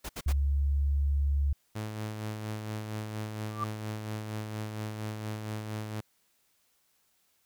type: noise bursts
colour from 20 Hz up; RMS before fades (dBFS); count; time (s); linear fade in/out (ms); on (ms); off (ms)
pink; -38; 3; 0.04-0.329; 10; 53; 65
type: tone with pitch glide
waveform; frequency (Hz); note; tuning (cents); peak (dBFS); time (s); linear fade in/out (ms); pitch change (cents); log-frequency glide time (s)
sine; 70.1 to 70.67; C#2 to C#2; +20 to +34; -24; 0.26-1.53; 5; +14; 0.37-0.88
type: tone with tremolo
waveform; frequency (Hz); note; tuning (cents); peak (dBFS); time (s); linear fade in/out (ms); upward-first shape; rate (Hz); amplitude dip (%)
sawtooth; 107.6; A2; -38; -29; 1.75-6.01; 10; sine; 4.3; 40
type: tone with exponential growth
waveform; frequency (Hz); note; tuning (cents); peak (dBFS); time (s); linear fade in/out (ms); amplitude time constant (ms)
sine; 1174.7; D6; 0; -26; 3.48-3.64; 5; 34
effects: white hiss -71 dBFS RMS until 7.45 s